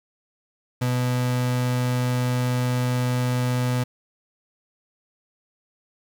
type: tone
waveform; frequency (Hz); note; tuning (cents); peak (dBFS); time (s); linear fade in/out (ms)
35% pulse; 124.7; B2; +17; -19; 0.81-3.84; 10
effects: 9-bit